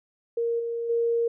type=tone with level steps; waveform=sine; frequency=466.2 Hz; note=A#4; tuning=in tune; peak=-23 / -27 / -21 dBFS; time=0.37-1.28 s; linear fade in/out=5 ms; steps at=0.59 / 0.89 s; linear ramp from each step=10 ms; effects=none